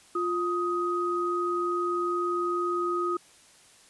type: tone pair together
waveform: sine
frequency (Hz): 350.8 / 1253.2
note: F4 / D#6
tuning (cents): +8 / +12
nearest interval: octave + minor seventh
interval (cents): 2204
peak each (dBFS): -28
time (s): 0.15-3.17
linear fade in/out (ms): 5
effects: white hiss -56 dBFS RMS until 3.89 s + resampled to 24000 Hz